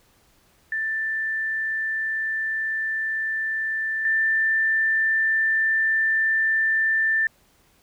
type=tone pair in turn; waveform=sine; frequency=1771 / 1778.3 Hz; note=A6 / A6; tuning=+11 / +18 cents; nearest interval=unison; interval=7 cents; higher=second; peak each=-23 / -18 dBFS; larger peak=second; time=0.72-4.05 / 4.05-7.27 s; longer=first; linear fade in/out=2 ms; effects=pink hiss -60 dBFS RMS until 7.82 s